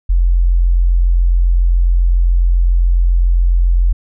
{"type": "tone", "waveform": "sine", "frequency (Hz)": 43.65, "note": "F1", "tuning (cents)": 0, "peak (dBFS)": -8, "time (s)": [0.09, 3.93], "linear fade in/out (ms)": 10, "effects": []}